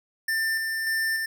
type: tone with tremolo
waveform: square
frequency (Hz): 1790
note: A6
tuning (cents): +29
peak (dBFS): -24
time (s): 0.28-1.26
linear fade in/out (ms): 5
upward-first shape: square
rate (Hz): 1.7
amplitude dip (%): 30
effects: none